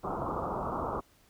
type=low-pass noise; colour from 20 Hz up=white; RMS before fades=-34 dBFS; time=0.03-1.01 s; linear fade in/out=20 ms; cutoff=1300 Hz; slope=96 dB/octave; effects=pink hiss -64 dBFS RMS until 1.29 s